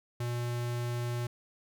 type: tone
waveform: square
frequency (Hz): 120.4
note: B2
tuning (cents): -44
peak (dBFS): -32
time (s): 0.2-1.27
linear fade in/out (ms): 5
effects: none